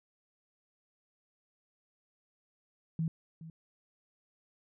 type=tone with echo; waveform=sine; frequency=162.1 Hz; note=E3; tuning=29 cents flat; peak=-29 dBFS; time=2.99-3.08 s; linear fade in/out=2 ms; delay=420 ms; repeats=1; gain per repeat=-15 dB; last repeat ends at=3.5 s; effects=none